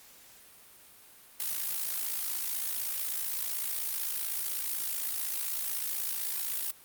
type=noise with amplitude modulation; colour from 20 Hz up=blue; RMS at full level=-30 dBFS; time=1.4-6.71 s; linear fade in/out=0 ms; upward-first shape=sine; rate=55.9 Hz; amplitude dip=70%; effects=white hiss -55 dBFS RMS until 6.84 s + Opus 48 kbps